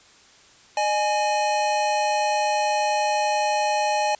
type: tone pair together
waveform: square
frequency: 608.1 / 837 Hz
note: D#5 / G#5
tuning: -40 / +13 cents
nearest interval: tritone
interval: 553 cents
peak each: -26 / -22 dBFS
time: 0.77-4.15 s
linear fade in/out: 2 ms
effects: white hiss -52 dBFS RMS until 4.19 s + resampled to 16000 Hz